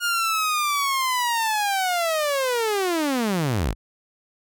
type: linear sweep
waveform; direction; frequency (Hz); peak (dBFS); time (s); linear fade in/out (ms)
sawtooth; down; 1431 to 35.34; -17; 0-3.75; 50
effects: none